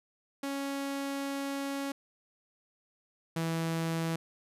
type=tone pair in turn; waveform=sawtooth; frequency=277.2 / 164.11 Hz; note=C#4 / E3; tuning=0 / -7 cents; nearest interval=major sixth; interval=907 cents; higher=first; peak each=-29 / -26 dBFS; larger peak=second; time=0.43-1.92 / 3.36-4.16 s; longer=first; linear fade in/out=5 ms; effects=resampled to 32000 Hz